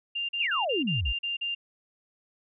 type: tone bursts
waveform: sine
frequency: 2794 Hz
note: F7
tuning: in tune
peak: -28 dBFS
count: 8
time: 0.15-1.55 s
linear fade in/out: 10 ms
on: 140 ms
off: 40 ms
type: exponential sweep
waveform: sine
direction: down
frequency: 3102 to 49.6 Hz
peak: -26 dBFS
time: 0.39-1.13 s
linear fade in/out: 20 ms
effects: none